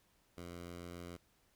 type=tone; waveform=10% pulse; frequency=87 Hz; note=F2; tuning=6 cents flat; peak=-38 dBFS; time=0.37-1.17 s; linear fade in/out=10 ms; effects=pink hiss -73 dBFS RMS until 1.55 s